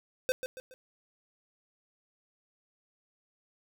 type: tone with echo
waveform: square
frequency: 514 Hz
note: C5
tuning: 31 cents flat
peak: -26 dBFS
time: 0.29-0.32 s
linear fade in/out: 0 ms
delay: 140 ms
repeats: 3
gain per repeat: -8 dB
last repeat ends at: 0.74 s
effects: none